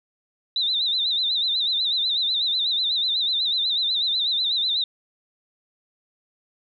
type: tone with vibrato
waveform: sine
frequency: 3808 Hz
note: A#7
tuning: 36 cents sharp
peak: -20 dBFS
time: 0.56-4.84 s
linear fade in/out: 2 ms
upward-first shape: sine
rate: 8.1 Hz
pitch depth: 120 cents each way
effects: none